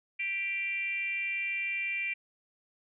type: tone with frequency modulation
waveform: sine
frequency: 2356 Hz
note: D7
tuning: 5 cents sharp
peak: -30 dBFS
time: 0.19-2.14 s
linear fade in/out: 10 ms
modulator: 390 Hz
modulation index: 0.67
effects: none